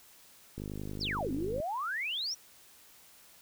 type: click train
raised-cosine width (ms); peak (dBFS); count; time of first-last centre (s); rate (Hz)
3; -27; 53; 0.58-1.602; 50.9
type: exponential two-way sweep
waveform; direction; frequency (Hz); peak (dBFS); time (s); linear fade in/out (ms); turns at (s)
sine; down then up; 5920 to 250 to 5920; -32; 1-2.35; 20; 1.32
effects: white hiss -58 dBFS RMS until 3.41 s